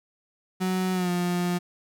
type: tone with pitch glide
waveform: 35% pulse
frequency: 185.6 to 176.91 Hz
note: F#3 to F3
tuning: +6 to +23 cents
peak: -22 dBFS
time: 0.6-1.59 s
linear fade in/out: 20 ms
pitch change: -83 cents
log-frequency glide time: 0.93-1.1 s
effects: none

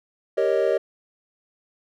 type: chord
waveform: triangle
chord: Eb dominant seventh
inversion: first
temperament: equal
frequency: 392 / 466.2 / 554.4 / 622.3 Hz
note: G4 / Bb4 / Db5 / Eb5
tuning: 0 / 0 / 0 / 0 cents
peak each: -22 dBFS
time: 0.37-0.78 s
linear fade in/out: 10 ms
effects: none

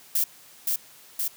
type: noise with echo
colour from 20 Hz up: violet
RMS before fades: -23 dBFS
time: 0.15-0.24 s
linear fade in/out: 5 ms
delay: 520 ms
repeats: 2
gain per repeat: -2 dB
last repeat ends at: 1.28 s
effects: white hiss -51 dBFS RMS until 1.36 s + high-pass 80 Hz 12 dB/octave

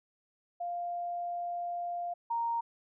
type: tone pair in turn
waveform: sine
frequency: 698.5 / 930.4 Hz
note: F5 / A#5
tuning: 0 / -4 cents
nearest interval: perfect fourth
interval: 496 cents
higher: second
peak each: -33 / -29 dBFS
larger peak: second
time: 0.6-2.14 / 2.3-2.61 s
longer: first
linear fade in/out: 10 ms
effects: none

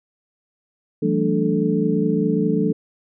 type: tone cluster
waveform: sine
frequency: 167.1 / 192.1 / 221.8 / 293.7 / 437 Hz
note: E3 / G3 / A3 / D4 / A4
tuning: +24 / -35 / +14 / 0 / -12 cents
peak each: -23 dBFS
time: 1.02-2.73 s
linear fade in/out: 10 ms
effects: none

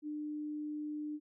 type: tone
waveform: sine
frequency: 300 Hz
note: D4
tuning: 37 cents sharp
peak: -37 dBFS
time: 0.02-1.2 s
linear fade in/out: 50 ms
effects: none

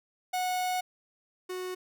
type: tone pair in turn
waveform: 45% pulse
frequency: 733 / 367.4 Hz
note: F#5 / F#4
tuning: -16 / -12 cents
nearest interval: octave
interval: 1196 cents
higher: first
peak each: -28 / -34 dBFS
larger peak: first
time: 0.33-0.81 / 1.49-1.75 s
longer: first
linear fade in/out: 10 ms
effects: none

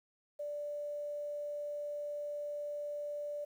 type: tone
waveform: sine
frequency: 586 Hz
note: D5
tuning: 4 cents flat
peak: -37 dBFS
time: 0.39-3.45 s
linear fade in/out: 10 ms
effects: 11-bit

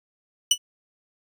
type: tone with exponential decay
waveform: 25% pulse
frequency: 2960 Hz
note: F#7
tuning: in tune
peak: -8 dBFS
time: 0.51-0.58 s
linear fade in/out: 5 ms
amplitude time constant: 15 ms
effects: resampled to 32000 Hz

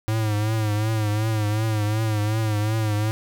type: tone with vibrato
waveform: square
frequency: 107.7 Hz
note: A2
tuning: 37 cents flat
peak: -21 dBFS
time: 0.08-3.11 s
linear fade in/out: 0 ms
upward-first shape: triangle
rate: 2.7 Hz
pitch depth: 72 cents each way
effects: none

